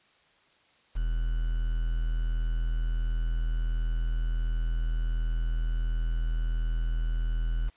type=tone with quantisation; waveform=triangle; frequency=40.71 Hz; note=E1; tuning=21 cents flat; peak=-23 dBFS; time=0.95-7.7 s; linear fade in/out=20 ms; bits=8; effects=white hiss -63 dBFS RMS until 7.76 s + resampled to 8000 Hz